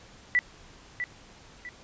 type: tone with echo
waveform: sine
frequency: 1967 Hz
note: B6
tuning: 7 cents flat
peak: -19 dBFS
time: 0.35-0.39 s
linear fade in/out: 0 ms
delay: 650 ms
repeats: 2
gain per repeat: -9 dB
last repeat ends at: 1.69 s
effects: pink hiss -52 dBFS RMS until 1.83 s + resampled to 16000 Hz